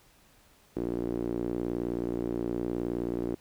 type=tone with band-pass filter; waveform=sawtooth; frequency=59.1 Hz; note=A#1; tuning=24 cents sharp; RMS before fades=-32 dBFS; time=0.76-3.35 s; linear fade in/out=5 ms; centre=340 Hz; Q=3.4; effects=pink hiss -61 dBFS RMS until 3.4 s